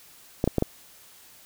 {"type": "clicks", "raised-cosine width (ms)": 2, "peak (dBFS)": -8, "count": 4, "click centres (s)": [0.441, 0.476, 0.583, 0.624], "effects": ["white hiss -52 dBFS RMS until 1.45 s"]}